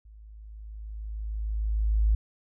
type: tone with level ramp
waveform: sine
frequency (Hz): 53.3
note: G#1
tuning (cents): +46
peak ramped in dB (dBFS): -47 to -18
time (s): 0.05-2.15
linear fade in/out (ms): 5
effects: none